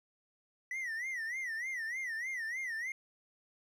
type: tone with vibrato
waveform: triangle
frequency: 1943 Hz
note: B6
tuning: 29 cents flat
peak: -34 dBFS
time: 0.71-2.92 s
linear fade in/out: 2 ms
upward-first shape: sine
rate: 3.3 Hz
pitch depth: 160 cents each way
effects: none